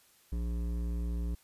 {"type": "tone with hard clipping", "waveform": "sine", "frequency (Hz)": 58.27, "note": "A#1", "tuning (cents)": 0, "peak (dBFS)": -33, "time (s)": [0.32, 1.35], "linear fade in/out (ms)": 5, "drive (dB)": 12, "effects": ["white hiss -64 dBFS RMS until 1.43 s", "resampled to 32000 Hz"]}